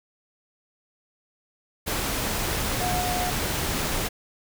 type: tone in noise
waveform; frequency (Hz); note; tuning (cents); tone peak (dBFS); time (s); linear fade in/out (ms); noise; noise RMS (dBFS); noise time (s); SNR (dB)
sine; 722; F#5; -43; -27; 2.8-3.31; 20; pink; -27; 1.86-4.09; -3
effects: none